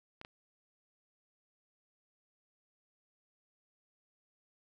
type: clicks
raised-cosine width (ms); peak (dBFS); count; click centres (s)
0.3; -30; 2; 0.214 / 0.249
effects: none